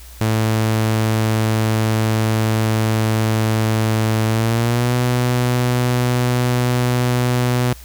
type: tone with pitch glide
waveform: sawtooth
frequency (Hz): 110 to 123.47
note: A2 to B2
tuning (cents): 0 to 0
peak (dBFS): -11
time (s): 0.21-7.73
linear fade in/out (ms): 0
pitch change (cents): +200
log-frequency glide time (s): 4.27-4.94
effects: added 60 Hz sine -37 dBFS peak until 7.84 s + white hiss -43 dBFS RMS until 7.84 s